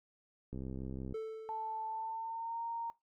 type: click train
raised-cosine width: 3 ms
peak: -30 dBFS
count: 40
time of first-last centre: 0.53-1.125 s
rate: 65.6 Hz
type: tone with exponential decay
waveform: triangle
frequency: 441.2 Hz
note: A4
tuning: 5 cents sharp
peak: -33 dBFS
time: 1.14-2.43 s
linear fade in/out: 5 ms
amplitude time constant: 280 ms
type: tone with pitch glide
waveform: sine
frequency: 880 to 925.9 Hz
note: A5 to A#5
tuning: 0 to -12 cents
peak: -37 dBFS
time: 1.49-2.9 s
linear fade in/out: 0 ms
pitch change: +88 cents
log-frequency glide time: 1.87-2.61 s
effects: noise-tail reverb RT60 0.2 s tail -20 dB re dry